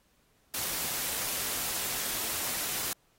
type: noise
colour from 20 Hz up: white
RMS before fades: -33 dBFS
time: 0.54-2.93 s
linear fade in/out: 2 ms
effects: pink hiss -69 dBFS RMS until 3.18 s + AAC 48 kbps